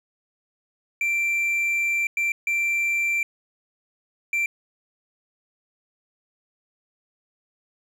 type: tone bursts at uneven times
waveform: triangle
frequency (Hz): 2353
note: D7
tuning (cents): +3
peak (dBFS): -19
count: 4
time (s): 1.01-2.07 / 2.17-2.32 / 2.47-3.23 / 4.33-4.46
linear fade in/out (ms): 2
effects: none